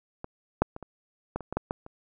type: clicks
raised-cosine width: 1 ms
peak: -22 / -6 / -24 / -26 / -16 / -25 / -19 / -12 / -15 / -29 dBFS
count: 10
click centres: 0.244 / 0.62 / 0.764 / 0.827 / 1.36 / 1.407 / 1.526 / 1.57 / 1.709 / 1.864 s
effects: none